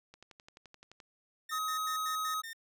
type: click train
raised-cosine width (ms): 0.2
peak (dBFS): -35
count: 11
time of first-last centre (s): 0.14-1.002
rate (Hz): 11.6
type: tone bursts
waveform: sawtooth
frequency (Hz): 1819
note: A#6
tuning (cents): -43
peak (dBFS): -38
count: 6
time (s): 1.49-2.532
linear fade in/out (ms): 5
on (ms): 97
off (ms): 92
type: tone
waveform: square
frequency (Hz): 1266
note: D#6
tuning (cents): +30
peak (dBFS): -33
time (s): 1.51-2.42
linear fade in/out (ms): 20
effects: none